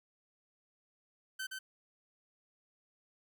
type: tone with echo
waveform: sawtooth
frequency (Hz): 1536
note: G6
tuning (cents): -36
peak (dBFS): -34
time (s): 1.39-1.47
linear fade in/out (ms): 10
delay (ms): 120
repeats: 1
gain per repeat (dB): -3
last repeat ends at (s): 1.59
effects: none